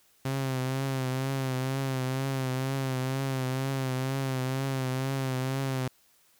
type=tone with vibrato; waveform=sawtooth; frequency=132.3 Hz; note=C3; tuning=20 cents sharp; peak=-24 dBFS; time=0.25-5.88 s; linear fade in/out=5 ms; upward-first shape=triangle; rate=2.1 Hz; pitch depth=56 cents each way; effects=white hiss -64 dBFS RMS until 6.39 s